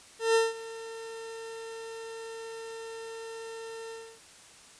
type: tone with ADSR envelope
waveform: 40% pulse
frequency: 452.6 Hz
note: A4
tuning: 49 cents sharp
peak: -19 dBFS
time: 0.19-4.2 s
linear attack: 160 ms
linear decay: 180 ms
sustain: -19 dB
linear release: 290 ms
effects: white hiss -53 dBFS RMS until 4.79 s + resampled to 22050 Hz

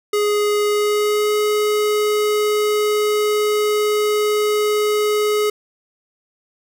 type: tone with pitch glide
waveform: square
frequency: 416 to 421.1 Hz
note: G#4 to G#4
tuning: +3 to +24 cents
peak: -16 dBFS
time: 0.13-5.5 s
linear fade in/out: 5 ms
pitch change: +21 cents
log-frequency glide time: 0.69-1.34 s
effects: none

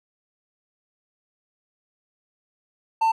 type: tone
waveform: triangle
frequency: 895 Hz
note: A5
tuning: 29 cents sharp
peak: -15 dBFS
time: 3.01-3.12 s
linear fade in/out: 10 ms
effects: none

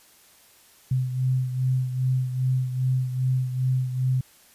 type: beating tone pair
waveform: sine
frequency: 128.4 / 130.9 Hz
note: C3 / C3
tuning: -32 / +1 cents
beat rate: 2.5 Hz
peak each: -22 / -29 dBFS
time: 0.91-4.21 s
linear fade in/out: 5 ms
effects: white hiss -55 dBFS RMS until 4.54 s + resampled to 32000 Hz

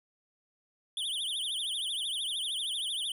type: tone with vibrato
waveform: square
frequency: 3300 Hz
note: G#7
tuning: 12 cents flat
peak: -32 dBFS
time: 0.97-3.12 s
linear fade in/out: 2 ms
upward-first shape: triangle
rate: 13 Hz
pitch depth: 220 cents each way
effects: resampled to 32000 Hz

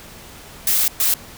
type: noise bursts at uneven times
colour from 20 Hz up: blue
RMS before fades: -17 dBFS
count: 2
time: 0.67-0.88 / 1-1.14 s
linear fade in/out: 2 ms
effects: pink hiss -40 dBFS RMS until 1.37 s

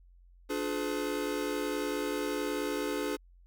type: chord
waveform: square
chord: D diminished seventh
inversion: none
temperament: just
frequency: 293.7 / 352.4 / 422.9 / 507.5 Hz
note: D4 / F4 / Ab4 / Cb5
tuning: 0 / +16 / +31 / +47 cents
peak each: -36 / -40 / -36 / -39 dBFS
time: 0.49-3.17 s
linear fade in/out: 20 ms
effects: added 44 Hz sine -55 dBFS peak until 3.46 s

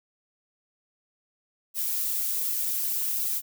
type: noise with flanger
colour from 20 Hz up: violet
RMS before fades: -28 dBFS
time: 1.74-3.42 s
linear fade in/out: 50 ms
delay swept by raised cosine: 1.5 to 6.2 ms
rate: 1.3 Hz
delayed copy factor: +0.75
effects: none

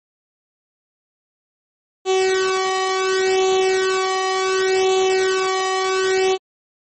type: tone with flanger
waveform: sawtooth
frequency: 378.1 Hz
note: F#4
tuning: 38 cents sharp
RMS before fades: -18 dBFS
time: 2.05-6.38 s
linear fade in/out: 50 ms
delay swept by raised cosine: 0.29 to 1.01 ms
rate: 0.69 Hz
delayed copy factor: +0.8
effects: MP3 32 kbps

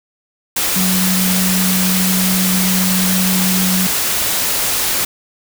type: tone in noise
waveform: sine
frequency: 185.9 Hz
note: F#3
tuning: 8 cents sharp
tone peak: -15 dBFS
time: 0.76-3.87 s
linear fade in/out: 5 ms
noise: white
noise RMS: -17 dBFS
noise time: 0.56-5.05 s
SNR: -1 dB
effects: none

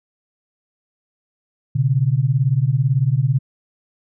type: beating tone pair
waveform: sine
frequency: 123.47 / 141.47 Hz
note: B2 / C#3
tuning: 0 / +36 cents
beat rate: 18 Hz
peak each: -17 dBFS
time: 1.75-3.39 s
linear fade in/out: 10 ms
effects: none

